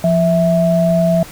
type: tone pair together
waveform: sine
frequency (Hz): 172.8 / 655.6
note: F3 / E5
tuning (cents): -18 / -10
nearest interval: octave + major seventh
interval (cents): 2308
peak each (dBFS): -13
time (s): 0.04-1.23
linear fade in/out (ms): 2
effects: pink hiss -35 dBFS RMS until 1.31 s